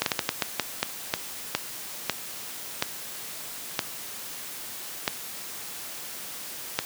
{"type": "slowing click train", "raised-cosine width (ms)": 0.2, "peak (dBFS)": -5, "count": 15, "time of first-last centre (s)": [0.02, 6.79], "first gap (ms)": 42, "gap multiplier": 1.33, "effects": ["white hiss -38 dBFS RMS until 6.85 s", "high-pass 100 Hz 12 dB/octave"]}